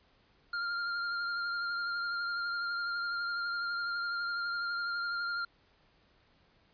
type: tone with vibrato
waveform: square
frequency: 1398 Hz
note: F6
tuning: 1 cent sharp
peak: -33 dBFS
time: 0.53-5.45 s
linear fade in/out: 5 ms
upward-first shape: sine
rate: 12 Hz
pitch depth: 20 cents each way
effects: pink hiss -67 dBFS RMS until 6.73 s + resampled to 11025 Hz